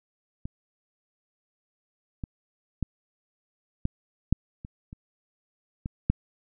clicks, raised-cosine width 5 ms, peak -22 / -20 / -14 / -13 / -7 / -26 / -28 / -19 / -8 dBFS, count 9, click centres 0.455 / 2.238 / 2.827 / 3.854 / 4.326 / 4.649 / 4.929 / 5.859 / 6.1 s, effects none

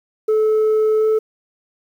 sine tone with pitch glide, 433.6 to 436.4 Hz, A4 to A4, -25 to -14 cents, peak -10 dBFS, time 0.28-1.19 s, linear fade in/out 10 ms, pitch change +11 cents, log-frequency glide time 0.98-1.05 s, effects tanh soft clip ceiling -12 dBFS + 8-bit

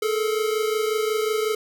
square tone pair together, 428.7 / 454.2 Hz, A4 / A#4, -45 / -45 cents, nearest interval minor second, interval 100 cents, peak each -23 / -28 dBFS, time 0.02-1.55 s, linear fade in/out 5 ms, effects none

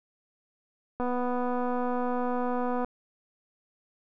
click train, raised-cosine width 1 ms, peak -18 dBFS, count 457, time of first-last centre 1-2.846 s, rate 247 Hz, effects none

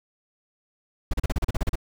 brown noise bursts, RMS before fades -22 dBFS, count 11, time 1.11-1.756 s, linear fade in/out 5 ms, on 26 ms, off 36 ms, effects none

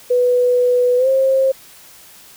sine tone with pitch glide, 493.9 to 532.4 Hz, B4 to C5, 0 to +30 cents, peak -11 dBFS, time 0.1-1.52 s, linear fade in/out 10 ms, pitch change +130 cents, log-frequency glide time 0.97-1.08 s, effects white hiss -43 dBFS RMS until 2.36 s

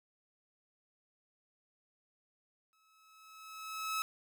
sawtooth tone with exponential growth, 1294 Hz, E6, 32 cents flat, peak -28 dBFS, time 2.73-4.02 s, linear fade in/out 0 ms, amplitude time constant 280 ms, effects none

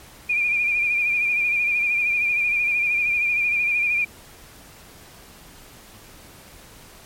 sine tone with vibrato, 2408 Hz, D7, 43 cents sharp, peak -18 dBFS, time 0.29-4.05 s, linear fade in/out 10 ms, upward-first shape sine, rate 13 Hz, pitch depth 43 cents each way, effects pink hiss -46 dBFS RMS until 7.05 s + MP3 64 kbps

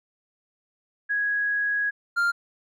sine / triangle tone pair in turn, 1661.2 / 1396.9 Hz, G#6 / F6, 0 / 0 cents, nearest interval minor third, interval 300 cents, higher first, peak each -22 / -18 dBFS, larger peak second, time 1.09-1.91 / 2.16-2.32 s, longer first, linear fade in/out 20 ms, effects none

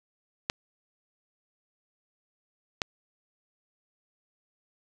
clicks, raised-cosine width 0.2 ms, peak -9 dBFS, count 2, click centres 0.499 / 2.818 s, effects none

